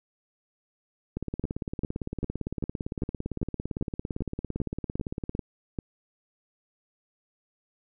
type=two click trains; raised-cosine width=3 ms; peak=-18 / -17 dBFS; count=75 / 12; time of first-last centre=1.17-5.351 / 1.44-5.788 s; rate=17.7 / 2.53 Hz; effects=none